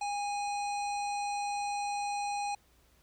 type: harmonic tone with a mistuned harmonic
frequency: 830.6 Hz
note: G#5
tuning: in tune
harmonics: 1 / 3 / 5 / 7 / 9 / 10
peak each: -32 / -42 / -46 / -49 / -51 / -52 dBFS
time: 0.01-2.55 s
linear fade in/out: 5 ms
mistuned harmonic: 1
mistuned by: -34 cents
effects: added 60 Hz sine -67 dBFS peak until 3.02 s + pink hiss -67 dBFS RMS until 3.02 s